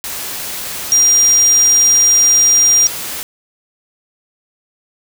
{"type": "tone in noise", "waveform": "sine", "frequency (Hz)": 5700, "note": "F8", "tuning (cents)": 34, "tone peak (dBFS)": -7, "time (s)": [0.92, 2.87], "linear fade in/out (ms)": 0, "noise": "white", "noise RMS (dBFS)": -24, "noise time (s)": [0.04, 3.23], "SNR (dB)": 14, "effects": []}